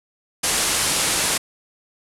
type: low-pass noise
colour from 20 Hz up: white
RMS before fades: -21 dBFS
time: 0.43-1.38 s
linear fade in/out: 10 ms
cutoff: 11000 Hz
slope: 48 dB/octave
effects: none